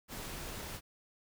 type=noise; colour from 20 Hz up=pink; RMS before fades=-43 dBFS; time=0.08-0.81 s; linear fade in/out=50 ms; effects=none